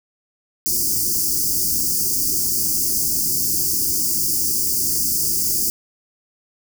white band-stop noise, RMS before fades -20 dBFS, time 0.66-5.7 s, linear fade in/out 0 ms, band 390 to 4700 Hz, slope 96 dB/octave, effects none

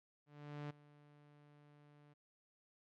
sawtooth tone with ADSR envelope, 146.83 Hz, D3, in tune, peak -39 dBFS, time 0.26-2.14 s, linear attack 440 ms, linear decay 13 ms, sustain -20 dB, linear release 15 ms, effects low-pass 3000 Hz 12 dB/octave

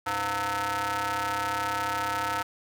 sawtooth ring-modulated tone, 198.7 Hz, G3, 24 cents sharp, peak -20 dBFS, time 0.06-2.43 s, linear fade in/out 10 ms, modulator 1110 Hz, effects none

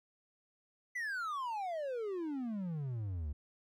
triangle exponential sweep, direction down, 2030 to 69.3 Hz, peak -34 dBFS, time 0.95-3.33 s, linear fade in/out 10 ms, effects none

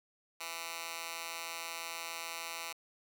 10% pulse tone with high-pass filter, 166.4 Hz, E3, 17 cents sharp, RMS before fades -42 dBFS, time 0.4-2.73 s, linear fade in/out 10 ms, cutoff 1500 Hz, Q 0.73, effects none

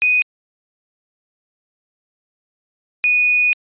sine tone pair in turn, 2489 / 2475 Hz, D#7 / D#7, 0 / -10 cents, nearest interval unison, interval 10 cents, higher first, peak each -12 dBFS, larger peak neither, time 0.02-0.22 / 3.04-3.53 s, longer second, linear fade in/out 0 ms, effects resampled to 8000 Hz

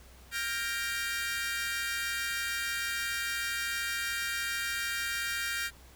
sawtooth chord, G minor seventh, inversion third, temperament equal with one note detuned, 1396.9 / 1591.7 / 1864.7 / 2349 Hz, F6 / G6 / Bb6 / D7, 0 / +26 / 0 / 0 cents, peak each -34 / -33 / -33 / -35 dBFS, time 0.31-5.71 s, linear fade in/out 50 ms, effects added 62 Hz sine -54 dBFS peak until 5.95 s + pink hiss -57 dBFS RMS until 5.95 s

